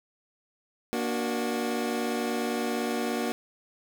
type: chord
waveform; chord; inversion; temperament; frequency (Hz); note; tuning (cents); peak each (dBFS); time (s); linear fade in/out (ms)
25% pulse; Bb augmented; none; equal with one note detuned; 236.6 / 293.7 / 370; Bb3 / D4 / F#4; +26 / 0 / 0; -26 / -31 / -29; 0.93-3.32; 0
effects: none